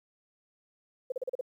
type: tone bursts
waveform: sine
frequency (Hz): 511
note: C5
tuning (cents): -41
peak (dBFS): -29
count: 6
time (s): 1.1-1.411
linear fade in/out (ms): 5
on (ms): 21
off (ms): 37
effects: 11-bit